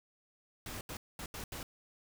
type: noise bursts at uneven times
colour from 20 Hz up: pink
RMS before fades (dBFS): -43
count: 5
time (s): 0.66-0.81 / 0.89-0.97 / 1.19-1.26 / 1.34-1.44 / 1.52-1.63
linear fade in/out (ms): 2
effects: none